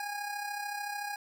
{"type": "tone with amplitude modulation", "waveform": "25% pulse", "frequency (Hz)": 820, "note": "G#5", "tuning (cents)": -22, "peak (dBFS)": -29, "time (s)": [0, 1.16], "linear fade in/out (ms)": 2, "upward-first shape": "sine", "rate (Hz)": 33.6, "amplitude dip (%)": 50, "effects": []}